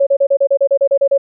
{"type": "tone bursts", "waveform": "sine", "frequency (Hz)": 554.4, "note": "C#5", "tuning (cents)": 0, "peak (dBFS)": -8, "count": 12, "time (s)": [0, 1.179], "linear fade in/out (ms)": 10, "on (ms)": 68, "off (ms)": 33, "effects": []}